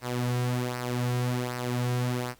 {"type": "tone with flanger", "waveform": "sawtooth", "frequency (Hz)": 123.47, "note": "B2", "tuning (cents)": 0, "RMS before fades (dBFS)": -29, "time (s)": [0.01, 2.35], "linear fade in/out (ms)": 50, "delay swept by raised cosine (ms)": [0.28, 3.48], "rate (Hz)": 1.3, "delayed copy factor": -0.6, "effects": ["pink hiss -59 dBFS RMS until 2.39 s", "Opus 48 kbps"]}